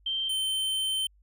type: tone pair in turn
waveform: sine / square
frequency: 3136 / 3096 Hz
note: G7 / G7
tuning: 0 / -22 cents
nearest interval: unison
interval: 22 cents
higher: first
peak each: -27 / -27 dBFS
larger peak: neither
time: 0.06-0.29 / 0.29-1.07 s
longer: second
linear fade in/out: 5 ms
effects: added 50 Hz sine -58 dBFS peak until 1.22 s